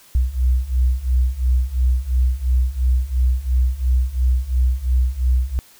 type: beating tone pair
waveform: sine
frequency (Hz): 61.4 / 64.3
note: B1 / C2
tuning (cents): -9 / -30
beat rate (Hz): 2.9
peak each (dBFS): -19 / -17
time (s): 0.15-5.59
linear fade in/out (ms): 0
effects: white hiss -49 dBFS RMS until 5.79 s